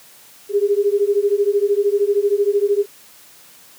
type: beating tone pair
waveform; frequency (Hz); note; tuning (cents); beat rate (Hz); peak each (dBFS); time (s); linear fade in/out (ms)
sine; 399.9 / 412.9; G4 / G#4; +35 / -10; 13; -17; 0.49-2.86; 50
effects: white hiss -46 dBFS RMS until 3.78 s + high-pass 100 Hz 12 dB/octave